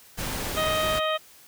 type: noise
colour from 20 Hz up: pink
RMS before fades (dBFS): -31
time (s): 0.17-1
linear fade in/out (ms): 20
type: harmonic tone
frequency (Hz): 626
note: D#5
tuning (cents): +10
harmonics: 1 / 2 / 3 / 4 / 5 / 6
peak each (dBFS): -26 / -28 / -34 / -36 / -32 / -37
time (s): 0.56-1.18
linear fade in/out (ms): 20
effects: white hiss -52 dBFS RMS until 1.47 s